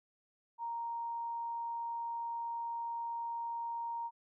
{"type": "tone", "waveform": "sine", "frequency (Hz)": 932.3, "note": "A#5", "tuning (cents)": 0, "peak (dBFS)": -36, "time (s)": [0.58, 4.11], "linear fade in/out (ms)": 50, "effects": []}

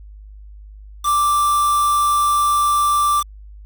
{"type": "tone with quantisation", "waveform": "triangle", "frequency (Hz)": 1174.7, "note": "D6", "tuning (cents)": 0, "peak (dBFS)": -12, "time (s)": [1.03, 3.24], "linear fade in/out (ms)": 50, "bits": 4, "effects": ["added 51 Hz sine -36 dBFS peak until 3.65 s"]}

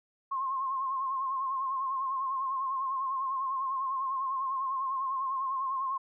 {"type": "tone with vibrato", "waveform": "sine", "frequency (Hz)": 1066, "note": "C6", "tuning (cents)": 32, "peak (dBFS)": -29, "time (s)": [0.31, 5.98], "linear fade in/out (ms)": 10, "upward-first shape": "sine", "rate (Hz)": 10, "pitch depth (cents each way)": 55, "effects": []}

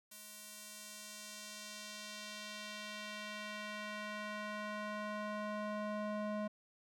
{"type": "tone with band-pass filter sweep", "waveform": "square", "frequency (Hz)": 210.6, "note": "G#3", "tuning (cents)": 24, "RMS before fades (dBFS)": -44, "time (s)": [0.11, 6.48], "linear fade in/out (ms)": 10, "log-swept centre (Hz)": [12000, 600], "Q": 0.85, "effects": []}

